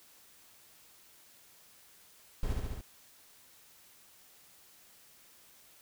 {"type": "noise with echo", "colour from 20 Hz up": "brown", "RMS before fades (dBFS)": -32, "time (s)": [2.43, 2.53], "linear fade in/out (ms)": 2, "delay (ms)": 70, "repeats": 4, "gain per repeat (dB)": -2, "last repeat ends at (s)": 2.81, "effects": ["white hiss -60 dBFS RMS until 5.81 s"]}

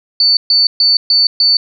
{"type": "tone bursts", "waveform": "sine", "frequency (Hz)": 4500, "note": "C#8", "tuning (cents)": 25, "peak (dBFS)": -7, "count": 5, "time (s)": [0.2, 1.57], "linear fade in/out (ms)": 2, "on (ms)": 170, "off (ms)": 130, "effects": []}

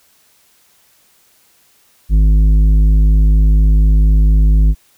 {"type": "tone with tanh clipping", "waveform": "triangle", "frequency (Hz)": 52.1, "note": "G#1", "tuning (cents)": 6, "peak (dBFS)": -8, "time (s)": [2.09, 4.75], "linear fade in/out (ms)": 50, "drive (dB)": 13, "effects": ["white hiss -53 dBFS RMS until 4.97 s"]}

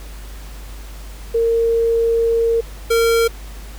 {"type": "tone pair in turn", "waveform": ["sine", "square"], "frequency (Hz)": [460, 460], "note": ["A#4", "A#4"], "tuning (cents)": [-23, -23], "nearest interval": "unison", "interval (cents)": 0, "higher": "neither", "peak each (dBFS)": -13, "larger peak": "neither", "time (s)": [[1.34, 2.61], [2.9, 3.28]], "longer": "first", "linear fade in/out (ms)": 10, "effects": ["added 50 Hz sine -31 dBFS peak until 3.78 s", "pink hiss -41 dBFS RMS until 3.78 s"]}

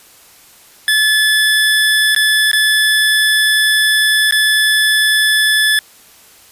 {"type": "tone with dropouts", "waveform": "25% pulse", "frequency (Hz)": 1729, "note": "A6", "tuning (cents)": -31, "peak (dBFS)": -6, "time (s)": [0.88, 5.79], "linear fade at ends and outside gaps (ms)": 1, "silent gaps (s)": [[2.149, 2.162], [2.515, 2.531], [4.31, 4.323]], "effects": ["white hiss -44 dBFS RMS until 6.51 s", "resampled to 32000 Hz"]}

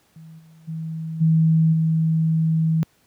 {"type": "tone with level steps", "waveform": "sine", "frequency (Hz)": 160.8, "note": "E3", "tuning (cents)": -43, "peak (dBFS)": [-39, -46, -26, -13, -16], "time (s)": [0.16, 2.83], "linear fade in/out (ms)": 0, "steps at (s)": [0.38, 0.67, 1.2, 1.72], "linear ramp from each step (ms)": 20, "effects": ["pink hiss -61 dBFS RMS until 3.06 s", "high-pass 80 Hz 12 dB/octave"]}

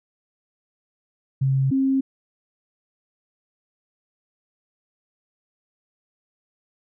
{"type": "tone pair in turn", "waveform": "sine", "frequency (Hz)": [134.4, 267.9], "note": ["C3", "C4"], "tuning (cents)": [47, 41], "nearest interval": "octave", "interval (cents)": 1194, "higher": "second", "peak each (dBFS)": [-17, -17], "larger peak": "neither", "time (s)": [[1.41, 1.71], [1.71, 2.01]], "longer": "neither", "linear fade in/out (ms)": 10, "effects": []}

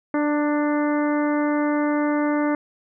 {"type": "harmonic tone with a mistuned harmonic", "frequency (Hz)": 295.3, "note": "D4", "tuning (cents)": 10, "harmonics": [1, 2, 3, 4, 5, 6, 7], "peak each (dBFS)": [-20, -26, -30, -32, -34, -36, -37], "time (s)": [0.14, 2.55], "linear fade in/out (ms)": 2, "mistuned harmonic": 3, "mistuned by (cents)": 16, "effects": []}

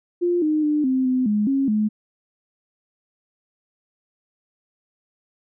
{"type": "tone with pitch steps", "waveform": "sine", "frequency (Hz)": [350.5, 307, 299.7, 260.4, 255.7, 209.4, 272.2, 213.1], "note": ["F4", "D#4", "D4", "C4", "C4", "G#3", "C#4", "G#3"], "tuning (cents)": [6, -23, 35, -8, -40, 15, -31, 45], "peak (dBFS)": -17, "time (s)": [0.21, 1.89], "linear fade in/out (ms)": 20, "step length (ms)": 210, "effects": []}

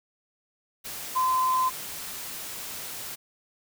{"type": "tone in noise", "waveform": "sine", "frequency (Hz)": 1029, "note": "C6", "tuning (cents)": -29, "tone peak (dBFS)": -21, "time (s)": [1.15, 1.7], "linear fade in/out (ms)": 20, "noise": "white", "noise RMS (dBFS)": -37, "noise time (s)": [0.84, 3.16], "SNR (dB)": 13, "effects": []}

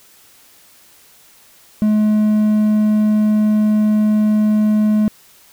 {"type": "tone", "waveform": "triangle", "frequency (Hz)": 212.9, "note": "G#3", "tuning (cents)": 43, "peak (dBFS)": -9, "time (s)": [1.82, 5.08], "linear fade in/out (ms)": 0, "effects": ["white hiss -48 dBFS RMS until 5.52 s"]}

